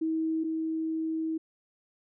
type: tone pair in turn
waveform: sine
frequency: 320.5 / 320.5 Hz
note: E4 / E4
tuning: -49 / -49 cents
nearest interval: unison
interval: 0 cents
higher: neither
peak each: -26 / -28 dBFS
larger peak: first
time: 0.01-0.44 / 0.44-1.38 s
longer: second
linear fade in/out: 10 ms
effects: none